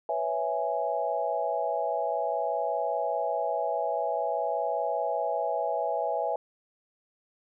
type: chord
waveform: sine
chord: C# minor seventh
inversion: third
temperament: equal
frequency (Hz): 493.9 / 554.4 / 659.3 / 830.6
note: B4 / C#5 / E5 / G#5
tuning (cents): 0 / 0 / 0 / 0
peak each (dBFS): -34 / -33 / -30 / -31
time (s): 0.09-6.36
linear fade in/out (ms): 2
effects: none